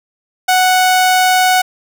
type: tone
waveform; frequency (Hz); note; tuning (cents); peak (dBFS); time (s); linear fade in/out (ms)
sawtooth; 740; F#5; 0; -5; 0.48-1.62; 10
effects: none